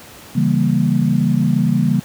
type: chord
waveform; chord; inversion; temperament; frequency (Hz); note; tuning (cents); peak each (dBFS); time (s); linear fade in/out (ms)
sine; C# diminished seventh; none; equal; 138.59 / 164.81 / 196 / 233.1; C#3 / E3 / G3 / Bb3; 0 / 0 / 0 / 0; -18; 0.35-2; 10
effects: pink hiss -39 dBFS RMS until 2.04 s + high-pass 80 Hz 12 dB/octave